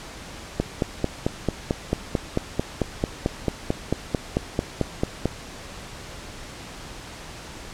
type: click train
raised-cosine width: 2 ms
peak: -7 dBFS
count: 22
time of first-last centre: 0.6-5.256 s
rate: 4.51 Hz
effects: pink hiss -39 dBFS RMS until 7.73 s + low-pass 8000 Hz 12 dB/octave